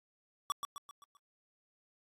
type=tone with echo; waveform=square; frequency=1141 Hz; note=C#6; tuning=50 cents sharp; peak=-31 dBFS; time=0.5-0.52 s; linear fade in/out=0 ms; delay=130 ms; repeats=5; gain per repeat=-6 dB; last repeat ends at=1.17 s; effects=AAC 48 kbps